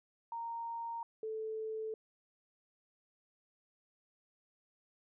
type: tone pair in turn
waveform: sine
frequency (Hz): 927 / 438.6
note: A#5 / A4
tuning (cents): -10 / -6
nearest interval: octave + minor second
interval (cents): 1296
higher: first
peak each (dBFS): -38 / -37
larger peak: second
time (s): 0.32-1.03 / 1.23-1.94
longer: neither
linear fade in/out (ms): 2
effects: none